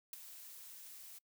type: noise with ADSR envelope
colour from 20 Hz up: blue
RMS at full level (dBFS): -41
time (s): 0.13-1.19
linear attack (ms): 3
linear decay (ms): 11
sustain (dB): -12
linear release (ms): 11
effects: noise-tail reverb RT60 0.1 s tail -26 dB re dry